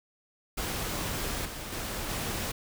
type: noise with level steps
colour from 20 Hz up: pink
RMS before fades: -33 / -39 / -35 / -33 dBFS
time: 0.57-2.52 s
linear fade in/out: 10 ms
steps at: 1.45 / 1.72 / 2.09 s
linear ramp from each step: 5 ms
effects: none